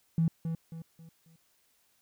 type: tone with echo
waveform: triangle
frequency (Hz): 163.8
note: E3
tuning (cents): -11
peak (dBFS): -19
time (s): 0.18-0.28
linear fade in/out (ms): 2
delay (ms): 270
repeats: 4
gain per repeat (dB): -9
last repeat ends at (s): 1.36
effects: tanh soft clip ceiling -21 dBFS + white hiss -70 dBFS RMS until 2.01 s